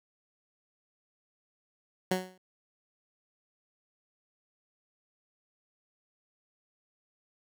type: tone with exponential decay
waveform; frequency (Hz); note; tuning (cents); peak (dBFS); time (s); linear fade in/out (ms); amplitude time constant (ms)
15% pulse; 185; F#3; 0; -17; 2.11-2.38; 5; 58
effects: none